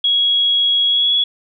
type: tone with pitch glide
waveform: sine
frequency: 3322 to 3370 Hz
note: G#7 to G#7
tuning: 0 to +25 cents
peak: -12 dBFS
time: 0.04-1.24 s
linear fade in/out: 5 ms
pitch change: +25 cents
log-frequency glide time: 0.86-1.13 s
effects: none